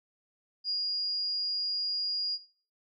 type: tone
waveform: sine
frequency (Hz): 4853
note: D#8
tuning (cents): -44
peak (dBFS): -28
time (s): 0.64-2.39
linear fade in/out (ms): 50
effects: noise-tail reverb RT60 0.4 s tail -17 dB re dry